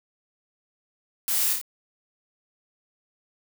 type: noise with echo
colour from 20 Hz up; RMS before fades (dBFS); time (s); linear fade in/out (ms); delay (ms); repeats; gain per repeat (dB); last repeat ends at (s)
blue; -26; 1.28-1.53; 0; 28; 3; -3; 1.614
effects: none